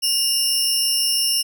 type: tone pair together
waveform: sawtooth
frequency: 2843 / 5367 Hz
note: F7 / E8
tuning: +30 / +30 cents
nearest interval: major seventh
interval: 1100 cents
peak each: -20 / -16 dBFS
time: 0.02-1.43 s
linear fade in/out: 20 ms
effects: none